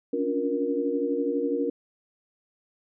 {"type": "tone cluster", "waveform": "sine", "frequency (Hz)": [277.3, 289.4, 354.8, 470.7], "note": ["C#4", "D4", "F4", "A#4"], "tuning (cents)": [1, -25, 27, 17], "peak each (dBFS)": [-30, -30, -32, -27], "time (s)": [0.13, 1.7], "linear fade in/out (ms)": 5, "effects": []}